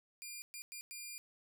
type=tone bursts at uneven times; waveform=10% pulse; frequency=2400 Hz; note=D7; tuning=37 cents sharp; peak=-36 dBFS; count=4; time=0.22-0.42 / 0.54-0.62 / 0.72-0.81 / 0.91-1.18 s; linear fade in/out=0 ms; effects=none